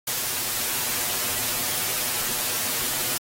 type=noise with comb filter; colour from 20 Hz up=white; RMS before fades=-26 dBFS; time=0.07-3.18 s; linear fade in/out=5 ms; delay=8.2 ms; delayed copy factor=+0.7; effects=AAC 48 kbps